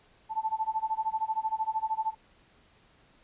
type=tone with tremolo; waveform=sine; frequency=879 Hz; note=A5; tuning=2 cents flat; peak=-24 dBFS; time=0.29-2.15 s; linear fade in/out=50 ms; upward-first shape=sine; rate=13 Hz; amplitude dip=95%; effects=pink hiss -62 dBFS RMS until 3.23 s + resampled to 8000 Hz